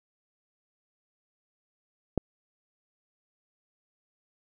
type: click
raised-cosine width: 2 ms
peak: -11 dBFS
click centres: 2.177 s
effects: none